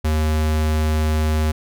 square tone, 77.5 Hz, D#2, 6 cents flat, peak -17 dBFS, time 0.04-1.52 s, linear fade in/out 10 ms, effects none

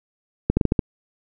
clicks, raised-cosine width 3 ms, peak -4 dBFS, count 6, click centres 0.5 / 0.57 / 0.612 / 0.653 / 0.721 / 0.792 s, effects none

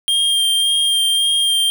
square tone with vibrato, 3200 Hz, G7, 35 cents sharp, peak -14 dBFS, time 0.08-1.7 s, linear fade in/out 0 ms, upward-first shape sine, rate 1.8 Hz, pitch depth 16 cents each way, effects none

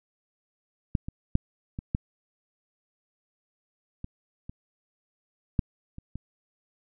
clicks, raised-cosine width 5 ms, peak -11 / -22 / -8 / -21 / -13 / -23 / -26 / -10 / -28 / -23 dBFS, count 10, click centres 0.952 / 1.085 / 1.354 / 1.789 / 1.949 / 4.044 / 4.495 / 5.592 / 5.984 / 6.156 s, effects none

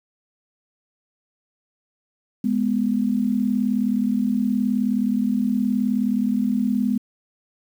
sine tone pair together, 208.6 / 247.7 Hz, G#3 / B3, +8 / +5 cents, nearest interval minor third, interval 297 cents, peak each -21 dBFS, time 2.44-6.98 s, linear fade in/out 5 ms, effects 8-bit

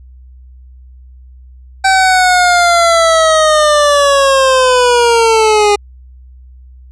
25% pulse linear sweep, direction down, 772 to 407.6 Hz, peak -3 dBFS, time 1.84-5.76 s, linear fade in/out 10 ms, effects added 63 Hz sine -34 dBFS peak until 6.91 s + resampled to 22050 Hz

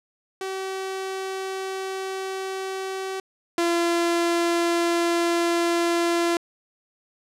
sawtooth tone pair in turn, 382 / 341.3 Hz, G4 / F4, -45 / -40 cents, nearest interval major second, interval 195 cents, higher first, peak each -24 / -16 dBFS, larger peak second, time 0.41-3.2 / 3.58-6.37 s, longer neither, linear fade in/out 2 ms, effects low-pass 10000 Hz 12 dB/octave

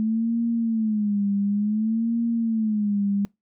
sine tone with vibrato, 216 Hz, A3, 32 cents flat, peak -20 dBFS, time 0-3.25 s, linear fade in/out 0 ms, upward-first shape sine, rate 0.56 Hz, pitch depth 130 cents each way, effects noise-tail reverb RT60 0.2 s tail -25 dB re dry

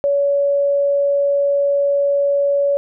sine tone, 565 Hz, C#5, 33 cents sharp, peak -13 dBFS, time 0.04-2.77 s, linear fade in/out 0 ms, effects none

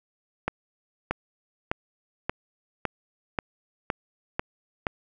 accelerating click train, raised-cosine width 0.5 ms, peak -10 dBFS, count 9, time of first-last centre 0.48-4.868 s, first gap 630 ms, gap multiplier 0.96, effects none

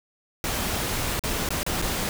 pink noise with dropouts, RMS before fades -27 dBFS, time 0.44-2.09 s, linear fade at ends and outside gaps 1 ms, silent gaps 1.194-1.237 / 1.489-1.505 / 1.631-1.664 / 1.817-1.823 s, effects none

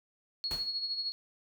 sine tone with tremolo, 4330 Hz, C#8, 41 cents flat, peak -30 dBFS, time 0.44-1.12 s, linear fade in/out 0 ms, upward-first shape sine, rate 13 Hz, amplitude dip 55%
pink noise with exponential decay, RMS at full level -39 dBFS, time 0.51-0.78 s, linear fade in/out 0 ms, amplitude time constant 58 ms
effects none

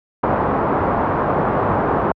white low-pass noise, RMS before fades -18 dBFS, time 0.23-2.12 s, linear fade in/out 5 ms, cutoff 1100 Hz, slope 24 dB/octave, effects high-pass 60 Hz 12 dB/octave

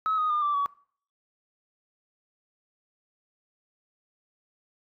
sine tone with pitch steps, 1285 / 1245.5 / 1207.3 / 1170.2 / 1134.3 Hz, E6 / D#6 / D6 / D6 / C#6, -45 / +1 / +47 / -7 / +39 cents, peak -22 dBFS, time 0.06-0.66 s, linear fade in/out 0 ms, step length 120 ms, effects noise-tail reverb RT60 0.5 s tail -21 dB re dry + tanh soft clip ceiling -19 dBFS

